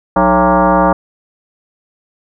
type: tone with frequency modulation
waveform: sine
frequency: 185 Hz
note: F#3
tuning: in tune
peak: -7 dBFS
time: 0.16-0.93 s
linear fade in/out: 5 ms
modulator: 246 Hz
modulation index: 4.2
effects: none